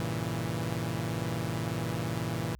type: chord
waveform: sawtooth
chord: G diminished seventh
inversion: none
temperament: equal with one note detuned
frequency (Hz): 98.57 / 116.54 / 138.59 / 164.81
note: G2 / Bb2 / Db3 / Fb3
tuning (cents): +10 / 0 / 0 / 0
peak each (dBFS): -36 / -30 / -35 / -31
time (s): 0-2.55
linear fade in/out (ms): 0
effects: added 60 Hz sine -51 dBFS peak until 2.59 s